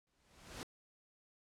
pink noise with exponential growth, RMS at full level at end -44 dBFS, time 0.07-0.63 s, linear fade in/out 0 ms, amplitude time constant 120 ms, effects low-pass 9000 Hz 12 dB/octave

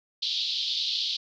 pink band-pass noise, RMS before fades -29 dBFS, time 0.22-1.17 s, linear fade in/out 10 ms, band 3300 to 4600 Hz, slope 48 dB/octave, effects none

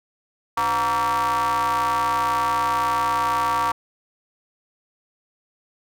square ring-modulated tone, 107.1 Hz, A2, 46 cents flat, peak -17 dBFS, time 0.57-3.72 s, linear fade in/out 5 ms, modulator 1040 Hz, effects none

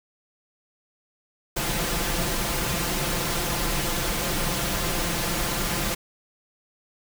pink noise with comb filter, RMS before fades -26 dBFS, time 1.56-5.95 s, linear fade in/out 10 ms, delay 5.8 ms, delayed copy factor +0.6, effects none

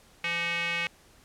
square tone with band-pass filter, 170.4 Hz, F3, 42 cents flat, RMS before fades -30 dBFS, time 0.24-0.87 s, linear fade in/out 2 ms, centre 2400 Hz, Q 4.4, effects pink hiss -58 dBFS RMS until 1.24 s + low-pass 12000 Hz 12 dB/octave

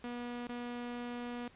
sawtooth tone with dropouts, 241.9 Hz, B3, 36 cents flat, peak -35 dBFS, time 0.04-1.48 s, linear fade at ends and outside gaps 2 ms, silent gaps 0.471-0.492 s, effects pink hiss -61 dBFS RMS until 1.55 s + resampled to 8000 Hz

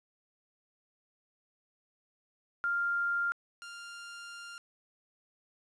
sine / sawtooth tone pair in turn, 1396.9 / 1396.9 Hz, F6 / F6, 0 / 0 cents, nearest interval unison, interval 0 cents, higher neither, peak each -28 / -40 dBFS, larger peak first, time 2.64-3.32 / 3.62-4.58 s, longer second, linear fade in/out 0 ms, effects resampled to 22050 Hz + 11-bit

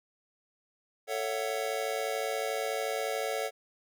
square chord, F# minor seventh, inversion first, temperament just, 444 / 555 / 666 / 740 Hz, A4 / C#5 / E5 / F#5, +16 / +2 / +18 / 0 cents, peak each -36 / -36 / -39 / -38 dBFS, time 1.07-3.51 s, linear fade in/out 50 ms, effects none

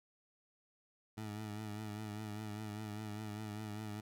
20% pulse tone with vibrato, 106.4 Hz, G#2, 42 cents sharp, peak -37 dBFS, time 1.17-4.01 s, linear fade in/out 10 ms, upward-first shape triangle, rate 5 Hz, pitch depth 56 cents each way, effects none

